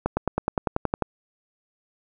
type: accelerating click train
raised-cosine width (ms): 1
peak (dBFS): -8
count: 11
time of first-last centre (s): 0.06-1.023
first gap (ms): 110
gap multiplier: 0.97
effects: none